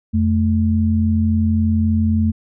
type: tone pair together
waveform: sine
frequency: 87.31 / 219.1 Hz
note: F2 / A3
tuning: 0 / -7 cents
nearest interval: octave + major third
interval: 1593 cents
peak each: -16 dBFS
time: 0.13-2.32 s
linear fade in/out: 20 ms
effects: none